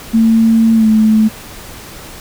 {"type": "tone with pitch glide", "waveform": "sine", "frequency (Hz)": [225.4, 217.8], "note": ["A3", "A3"], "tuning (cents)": [42, -17], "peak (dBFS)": -6, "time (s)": [0.13, 1.29], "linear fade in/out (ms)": 20, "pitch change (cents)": -59, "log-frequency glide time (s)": [0.75, 0.87], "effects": ["pink hiss -32 dBFS RMS until 2.2 s"]}